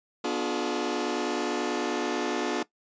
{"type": "chord", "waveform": "sawtooth", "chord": "B diminished seventh", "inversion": "none", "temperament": "just", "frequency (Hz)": [246.9, 296.3, 355.6, 426.7], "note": ["B3", "D4", "F4", "Ab4"], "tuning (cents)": [0, 15, 31, 47], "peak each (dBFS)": [-30, -28, -27, -29], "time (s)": [0.24, 2.63], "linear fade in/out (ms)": 5, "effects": ["noise-tail reverb RT60 0.1 s tail -18 dB re dry", "resampled to 16000 Hz"]}